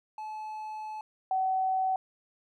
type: tone pair in turn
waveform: triangle / sine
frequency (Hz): 862 / 756.5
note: A5 / F#5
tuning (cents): -36 / +38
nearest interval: major second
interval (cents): 226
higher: first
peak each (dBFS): -34 / -25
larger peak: second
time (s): 0.18-1.01 / 1.31-1.96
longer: first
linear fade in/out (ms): 2
effects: none